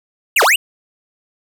square linear two-way sweep, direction down then up, 3010 to 378 to 3010 Hz, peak -10 dBFS, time 0.36-0.56 s, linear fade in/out 5 ms, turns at 0.43 s, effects none

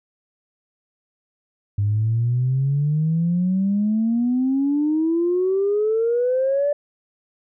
sine exponential sweep, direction up, 100.2 to 587.3 Hz, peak -16 dBFS, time 1.78-6.73 s, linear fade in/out 5 ms, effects tanh soft clip ceiling -12 dBFS

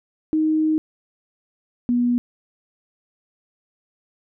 sine tone pair in turn, 312.3 / 242.8 Hz, D#4 / B3, +7 / -29 cents, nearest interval major third, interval 436 cents, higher first, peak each -16 dBFS, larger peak neither, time 0.33-0.78 / 1.89-2.18 s, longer first, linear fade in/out 0 ms, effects none

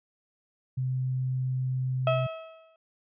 sine tone, 129.1 Hz, C3, 23 cents flat, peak -26 dBFS, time 0.77-2.27 s, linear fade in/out 10 ms
35% pulse tone with exponential decay, 647 Hz, E5, 32 cents flat, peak -19 dBFS, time 2.07-2.76 s, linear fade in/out 2 ms, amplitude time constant 150 ms
effects resampled to 8000 Hz

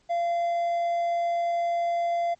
triangle tone, 687 Hz, F5, 29 cents flat, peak -21 dBFS, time 0.09-2.35 s, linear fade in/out 20 ms, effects pink hiss -65 dBFS RMS until 2.39 s + MP3 32 kbps

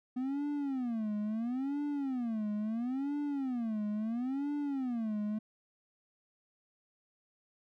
triangle tone with vibrato, 246.9 Hz, B3, in tune, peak -30 dBFS, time 0.16-5.39 s, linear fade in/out 10 ms, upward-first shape sine, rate 0.74 Hz, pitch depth 290 cents each way, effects none

